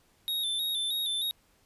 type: tone with vibrato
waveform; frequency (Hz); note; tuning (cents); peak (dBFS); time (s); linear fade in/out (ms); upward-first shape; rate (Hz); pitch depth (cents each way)
square; 3650; A#7; -37; -29; 0.28-1.31; 0; square; 3.2; 53
effects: pink hiss -66 dBFS RMS until 1.65 s + resampled to 32000 Hz